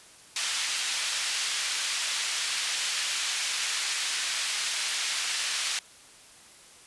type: band-pass noise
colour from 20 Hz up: pink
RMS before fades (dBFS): -30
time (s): 0.36-5.79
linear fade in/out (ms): 2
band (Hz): 2300 to 8000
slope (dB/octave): 12
effects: white hiss -52 dBFS RMS until 6.86 s + resampled to 24000 Hz